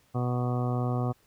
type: harmonic tone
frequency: 123.47 Hz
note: B2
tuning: in tune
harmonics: 1 / 2 / 3 / 4 / 5 / 6 / 7 / 8 / 9 / 10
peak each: -27 / -33 / -38 / -38 / -41 / -37 / -50 / -48 / -41 / -44 dBFS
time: 0.14-1.13 s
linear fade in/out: 20 ms
effects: pink hiss -65 dBFS RMS until 1.26 s

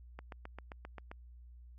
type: click train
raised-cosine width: 0.5 ms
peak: -30 dBFS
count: 8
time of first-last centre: 0.19-1.115 s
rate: 7.57 Hz
effects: added 60 Hz sine -51 dBFS peak until 1.78 s + MP3 64 kbps

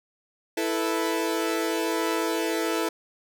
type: chord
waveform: sawtooth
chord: E suspended fourth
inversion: none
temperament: equal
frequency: 329.6 / 440 / 493.9 Hz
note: E4 / A4 / B4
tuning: 0 / 0 / 0 cents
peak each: -23 / -25 / -28 dBFS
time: 0.57-2.89 s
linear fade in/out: 5 ms
effects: none

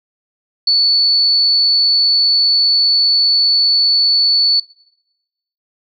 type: tone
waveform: sine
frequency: 4455 Hz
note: C#8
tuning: 8 cents sharp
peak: -9 dBFS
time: 0.67-4.6 s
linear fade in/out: 5 ms
effects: noise-tail reverb RT60 1.0 s tail -23 dB re dry

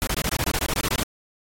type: noise bursts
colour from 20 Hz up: pink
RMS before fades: -24 dBFS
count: 14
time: 0.02-1.032 s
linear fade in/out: 0 ms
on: 50 ms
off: 24 ms
effects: AAC 48 kbps

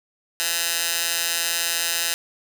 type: tone with high-pass filter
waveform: 15% pulse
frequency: 169 Hz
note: E3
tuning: 43 cents sharp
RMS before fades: -24 dBFS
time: 0.4-2.14 s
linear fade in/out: 0 ms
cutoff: 2800 Hz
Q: 0.51
effects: none

